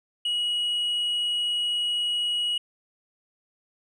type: tone with tanh clipping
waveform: sine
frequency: 2908 Hz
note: F#7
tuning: 31 cents flat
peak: -24 dBFS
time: 0.25-2.58 s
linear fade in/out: 5 ms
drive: 2 dB
effects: none